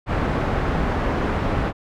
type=low-pass noise; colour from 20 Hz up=pink; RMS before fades=-22 dBFS; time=0.06-1.73 s; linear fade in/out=50 ms; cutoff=1500 Hz; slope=12 dB/octave; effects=none